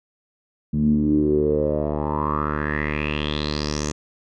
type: tone with low-pass filter sweep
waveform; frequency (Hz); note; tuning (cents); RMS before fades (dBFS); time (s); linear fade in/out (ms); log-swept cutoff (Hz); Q
10% pulse; 74.8; D2; +32; -22; 0.73-3.92; 10; 190 to 6800; 6.7
effects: none